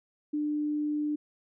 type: tone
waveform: sine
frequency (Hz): 298.3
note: D4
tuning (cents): +27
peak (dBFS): -27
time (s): 0.33-1.16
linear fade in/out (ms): 10
effects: none